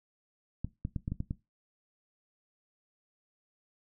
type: clicks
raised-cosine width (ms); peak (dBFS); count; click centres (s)
5; -21; 7; 0.646 / 0.851 / 0.962 / 1.079 / 1.12 / 1.204 / 1.309
effects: noise-tail reverb RT60 0.2 s tail -17 dB re dry